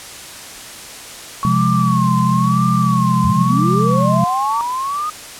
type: tone with vibrato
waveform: sine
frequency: 1108.7 Hz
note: C#6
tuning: in tune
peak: -17 dBFS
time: 1.43-4.61 s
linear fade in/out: 0 ms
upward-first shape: sine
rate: 0.98 Hz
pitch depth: 120 cents each way
type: chord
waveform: sine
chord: F minor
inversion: second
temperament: equal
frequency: 130.81 / 174.61 / 207.7 Hz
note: C3 / F3 / Ab3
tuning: 0 / 0 / 0 cents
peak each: -17 / -17 / -18 dBFS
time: 1.45-4.24 s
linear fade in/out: 0 ms
type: linear sweep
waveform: sine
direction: up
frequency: 65.4 to 1249 Hz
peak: -18 dBFS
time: 3.24-5.1 s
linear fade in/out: 5 ms
effects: white hiss -33 dBFS RMS until 5.39 s + low-pass 10000 Hz 12 dB/octave